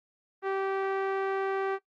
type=tone with low-pass filter; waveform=sawtooth; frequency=387.9 Hz; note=G4; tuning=18 cents flat; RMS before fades=-30 dBFS; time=0.42-1.79 s; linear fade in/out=50 ms; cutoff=1600 Hz; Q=1.1; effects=noise-tail reverb RT60 0.1 s tail -17 dB re dry + Opus 32 kbps